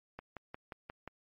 click train, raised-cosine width 0.5 ms, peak -28 dBFS, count 6, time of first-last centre 0.19-1.077 s, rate 5.64 Hz, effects MP3 32 kbps

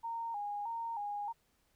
sine tone with vibrato, 870 Hz, A5, 20 cents flat, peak -36 dBFS, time 0.03-1.33 s, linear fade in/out 20 ms, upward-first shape square, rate 1.6 Hz, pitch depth 100 cents each way, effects pink hiss -74 dBFS RMS until 1.75 s

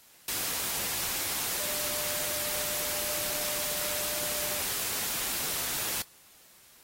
sine tone in noise, 598 Hz, D5, 31 cents sharp, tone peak -42 dBFS, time 1.6-4.59 s, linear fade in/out 2 ms, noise white, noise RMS -32 dBFS, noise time 0.28-6.02 s, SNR -13 dB, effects white hiss -57 dBFS RMS until 6.83 s + AAC 48 kbps

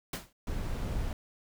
pink noise with exponential decay, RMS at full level -32 dBFS, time 0.13-0.33 s, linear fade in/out 5 ms, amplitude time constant 42 ms
brown noise, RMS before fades -33 dBFS, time 0.47-1.13 s, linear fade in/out 2 ms
effects none

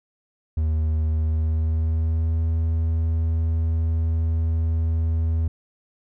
triangle tone with pitch glide, 78.5 to 81.27 Hz, D#2 to E2, +16 to -24 cents, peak -17 dBFS, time 0.57-5.48 s, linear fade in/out 5 ms, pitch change +60 cents, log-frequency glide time 1.09-2.4 s, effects none

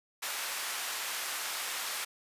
pink high-pass noise, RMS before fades -36 dBFS, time 0.22-2.05 s, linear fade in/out 10 ms, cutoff 1100 Hz, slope 12 dB/octave, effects resampled to 32000 Hz

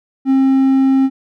triangle tone, 267.2 Hz, C4, 36 cents sharp, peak -7 dBFS, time 0.25-1.1 s, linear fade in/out 50 ms, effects none

